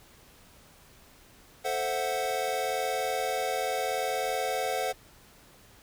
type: chord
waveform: square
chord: F# half-diminished seventh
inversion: first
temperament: equal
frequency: 440 / 523.3 / 659.3 / 740 Hz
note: A4 / C5 / E5 / F#5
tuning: 0 / 0 / 0 / 0 cents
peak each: -36 / -34 / -37 / -32 dBFS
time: 1.64-4.93 s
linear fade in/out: 20 ms
effects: pink hiss -56 dBFS RMS until 5.82 s